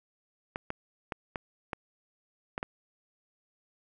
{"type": "clicks", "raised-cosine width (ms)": 0.5, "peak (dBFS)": -18, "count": 7, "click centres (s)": [0.559, 0.704, 1.122, 1.358, 1.732, 2.579, 2.629], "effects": []}